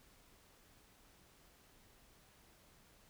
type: silence
effects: pink hiss -66 dBFS RMS until 3.09 s